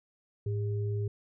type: tone pair together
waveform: sine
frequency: 106.6 / 402.5 Hz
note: G#2 / G4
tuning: +46 / +46 cents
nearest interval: octave + major seventh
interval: 2300 cents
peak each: -29 / -38 dBFS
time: 0.46-1.08 s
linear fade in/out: 5 ms
effects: none